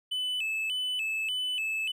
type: tone with vibrato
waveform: triangle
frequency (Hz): 2800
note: F7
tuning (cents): +4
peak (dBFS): -27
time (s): 0.11-1.92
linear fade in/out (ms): 10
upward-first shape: square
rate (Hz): 1.7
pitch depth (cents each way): 120
effects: none